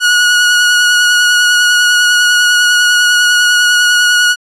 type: tone with vibrato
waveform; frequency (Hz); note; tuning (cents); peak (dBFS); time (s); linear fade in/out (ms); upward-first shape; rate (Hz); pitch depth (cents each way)
sawtooth; 1456; F#6; -28; -3; 0-4.36; 50; sine; 10; 14
effects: low-pass 9000 Hz 12 dB/octave